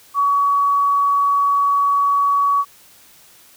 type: tone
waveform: sine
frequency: 1130 Hz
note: C#6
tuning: 33 cents sharp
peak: -13 dBFS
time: 0.14-2.65 s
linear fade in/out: 50 ms
effects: white hiss -48 dBFS RMS until 3.56 s